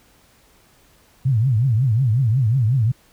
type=tone with vibrato; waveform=sine; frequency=120.7 Hz; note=B2; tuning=39 cents flat; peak=-14 dBFS; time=1.25-2.92 s; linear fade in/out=10 ms; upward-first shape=triangle; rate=5.5 Hz; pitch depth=280 cents each way; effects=pink hiss -55 dBFS RMS until 3.12 s